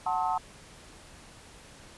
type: chord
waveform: sine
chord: F# diminished seventh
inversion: none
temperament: just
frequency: 740 / 888 / 1065.6 / 1278.7 Hz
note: F#5 / A5 / C6 / Eb6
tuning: 0 / +16 / +31 / +47 cents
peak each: -30 / -29 / -35 / -35 dBFS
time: 0.06-0.38 s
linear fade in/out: 5 ms
effects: pink hiss -51 dBFS RMS until 1.97 s + resampled to 24000 Hz